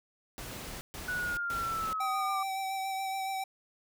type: noise bursts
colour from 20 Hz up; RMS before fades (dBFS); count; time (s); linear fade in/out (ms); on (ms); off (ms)
pink; -42; 3; 0.38-1.93; 0; 430; 130
type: linear sweep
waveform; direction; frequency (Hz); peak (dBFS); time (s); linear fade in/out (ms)
sine; down; 1485 to 1174.7; -31; 1.08-2.43; 5
type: tone with vibrato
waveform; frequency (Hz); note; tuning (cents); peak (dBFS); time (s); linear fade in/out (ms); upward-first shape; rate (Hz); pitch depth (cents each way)
square; 771; G5; -29; -33; 2-3.44; 5; sine; 7.1; 18
effects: none